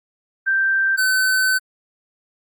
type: tone pair in turn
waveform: sine / square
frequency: 1568 / 1521.6 Hz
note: G6 / F#6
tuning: 0 / +48 cents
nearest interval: minor second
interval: 52 cents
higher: first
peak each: -15 / -16 dBFS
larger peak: first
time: 0.46-0.97 / 0.97-1.59 s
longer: second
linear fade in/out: 20 ms
effects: Opus 32 kbps